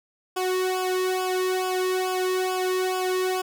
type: tone with flanger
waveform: sawtooth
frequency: 370.4 Hz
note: F#4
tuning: 2 cents sharp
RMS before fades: -25 dBFS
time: 0.36-3.42 s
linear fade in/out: 10 ms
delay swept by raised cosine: 0.49 to 1.31 ms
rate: 2.3 Hz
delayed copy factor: -0.95
effects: none